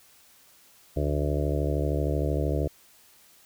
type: harmonic tone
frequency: 73 Hz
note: D2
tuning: 10 cents flat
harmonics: 1 / 2 / 4 / 5 / 6 / 7 / 8 / 9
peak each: -27 / -30 / -33 / -34 / -35 / -35 / -36 / -37 dBFS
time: 0.96-2.68 s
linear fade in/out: 10 ms
effects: white hiss -57 dBFS RMS until 3.45 s